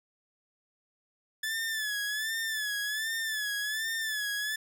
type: tone with vibrato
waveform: sawtooth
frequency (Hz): 1733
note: A6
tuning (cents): -27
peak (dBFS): -27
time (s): 1.43-4.56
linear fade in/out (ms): 5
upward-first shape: sine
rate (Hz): 1.3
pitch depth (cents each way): 77
effects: none